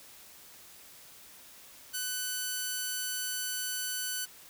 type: tone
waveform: 5% pulse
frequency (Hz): 1500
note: F#6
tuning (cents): +23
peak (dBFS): -21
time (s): 1.93-4.26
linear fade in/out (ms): 20
effects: white hiss -53 dBFS RMS until 4.49 s